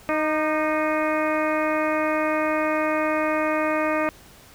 harmonic tone with a mistuned harmonic, 310 Hz, D#4, 6 cents flat, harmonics 1 / 2 / 3 / 4 / 5 / 6 / 7 / 8, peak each -26 / -24 / -31 / -28 / -33 / -33 / -33 / -34 dBFS, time 0.09-4.09 s, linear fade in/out 0 ms, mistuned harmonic 4, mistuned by -34 cents, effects pink hiss -49 dBFS RMS until 4.54 s

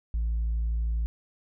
triangle tone with tanh clipping, 56.3 Hz, A1, 40 cents sharp, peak -25 dBFS, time 0.14-1.06 s, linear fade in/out 0 ms, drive 6 dB, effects none

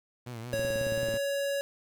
sawtooth tone with vibrato, 117.8 Hz, A#2, 19 cents sharp, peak -34 dBFS, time 0.26-1.18 s, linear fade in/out 10 ms, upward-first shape triangle, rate 5.6 Hz, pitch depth 110 cents each way
square tone with pitch glide, 554.4 to 559.9 Hz, C#5 to C#5, 0 to +17 cents, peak -29 dBFS, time 0.53-1.61 s, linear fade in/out 0 ms, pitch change +17 cents, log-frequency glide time 0.85-1.08 s
click train, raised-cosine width 3 ms, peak -25 dBFS, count 12, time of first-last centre 0.54-1.141 s, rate 18.3 Hz
effects 10-bit

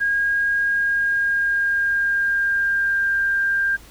sine tone with pitch glide, 1630 to 1593.7 Hz, G#6 to G6, -33 to +28 cents, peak -17 dBFS, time 0-3.77 s, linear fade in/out 20 ms, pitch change -39 cents, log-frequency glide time 0.56-3.12 s, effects added 50 Hz sine -47 dBFS peak until 3.9 s + pink hiss -47 dBFS RMS until 3.9 s

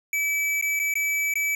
square tone with dropouts, 2300 Hz, D7, 37 cents flat, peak -23 dBFS, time 0.13-1.55 s, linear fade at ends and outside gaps 2 ms, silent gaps 0.613-0.624 / 0.793-0.798 / 0.94-0.954 / 1.339-1.355 s, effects none

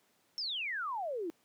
sine exponential sweep, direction down, 5500 to 314.9 Hz, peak -34 dBFS, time 0.38-1.3 s, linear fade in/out 0 ms, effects pink hiss -71 dBFS RMS until 1.44 s + high-pass 200 Hz 12 dB/octave

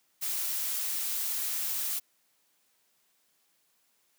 blue noise, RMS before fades -32 dBFS, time 0.21-2 s, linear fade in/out 20 ms, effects white hiss -71 dBFS RMS until 4.18 s + high-pass 150 Hz 12 dB/octave

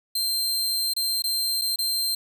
sawtooth tone with dropouts, 4151 Hz, C8, 15 cents flat, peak -20 dBFS, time 0.15-2.15 s, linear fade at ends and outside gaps 5 ms, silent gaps 0.937-0.964 / 1.222-1.239 / 1.614-1.617 / 1.76-1.787 s, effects none

